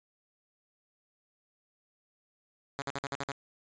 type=tone bursts; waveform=5% pulse; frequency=139 Hz; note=C#3; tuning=5 cents sharp; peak=-22 dBFS; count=7; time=2.79-3.317 s; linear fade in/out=0 ms; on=29 ms; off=54 ms; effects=resampled to 16000 Hz